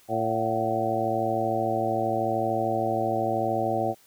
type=harmonic tone with a mistuned harmonic; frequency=113.1 Hz; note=A2; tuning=48 cents sharp; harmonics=1 / 2 / 3 / 4 / 5 / 6 / 7; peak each=-34 / -34 / -31 / -34 / -30 / -30 / -28 dBFS; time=0.08-3.95 s; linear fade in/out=50 ms; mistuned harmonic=7; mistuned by=-72 cents; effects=white hiss -58 dBFS RMS until 4.06 s